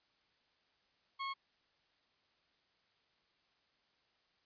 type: tone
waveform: sawtooth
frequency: 1091 Hz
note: C#6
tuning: 28 cents flat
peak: -34 dBFS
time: 1.19-1.34 s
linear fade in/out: 20 ms
effects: white hiss -75 dBFS RMS until 4.45 s + resampled to 11025 Hz